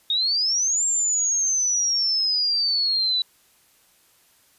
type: exponential two-way sweep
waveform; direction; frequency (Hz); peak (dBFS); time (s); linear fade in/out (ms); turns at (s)
sine; up then down; 3668 to 7459 to 3935; -19; 0.1-3.22; 2; 0.85
effects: white hiss -59 dBFS RMS until 4.58 s + resampled to 32000 Hz